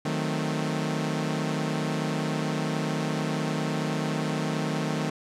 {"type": "chord", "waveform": "sawtooth", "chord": "D# diminished seventh", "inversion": "none", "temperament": "equal", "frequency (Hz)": [155.56, 185, 220, 261.6], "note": ["D#3", "F#3", "A3", "C4"], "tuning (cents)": [0, 0, 0, 0], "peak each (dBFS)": [-25, -31, -28, -30], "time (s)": [0.05, 5.1], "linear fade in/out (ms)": 5, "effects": ["low-pass 8000 Hz 12 dB/octave"]}